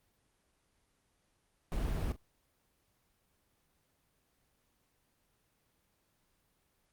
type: noise with echo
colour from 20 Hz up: brown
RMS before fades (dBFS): -34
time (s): 1.72-2.12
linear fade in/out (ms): 0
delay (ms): 42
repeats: 1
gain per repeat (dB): -15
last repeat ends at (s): 2.162
effects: pink hiss -75 dBFS RMS until 6.92 s + Opus 24 kbps